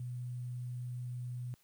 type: tone with sample-and-hold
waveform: sine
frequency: 123.47 Hz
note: B2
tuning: in tune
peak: -37 dBFS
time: 0-1.54 s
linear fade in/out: 0 ms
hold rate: 8820 Hz
effects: white hiss -70 dBFS RMS until 1.63 s + high-pass 80 Hz 12 dB/octave